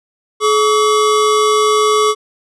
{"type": "tone pair together", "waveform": "square", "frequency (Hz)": [426.3, 1138.1], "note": ["G#4", "C#6"], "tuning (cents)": [45, 45], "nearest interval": "octave + perfect fourth", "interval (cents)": 1700, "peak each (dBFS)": [-13, -14], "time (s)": [0.4, 2.15], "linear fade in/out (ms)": 50, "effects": ["resampled to 22050 Hz"]}